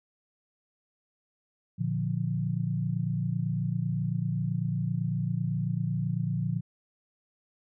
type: chord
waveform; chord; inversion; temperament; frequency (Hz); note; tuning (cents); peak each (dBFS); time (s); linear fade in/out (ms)
sine; Bb major; none; equal; 116.54 / 146.83 / 174.61; Bb2 / D3 / F3; 0 / 0 / 0; -31; 1.78-6.61; 20
effects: none